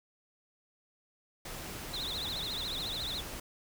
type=noise; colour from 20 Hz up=pink; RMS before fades=-42 dBFS; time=1.45-3.4 s; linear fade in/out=5 ms
type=tone with vibrato; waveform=sine; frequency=3781 Hz; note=A#7; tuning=24 cents sharp; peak=-35 dBFS; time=1.93-3.21 s; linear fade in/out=10 ms; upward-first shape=triangle; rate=14 Hz; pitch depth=210 cents each way
effects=none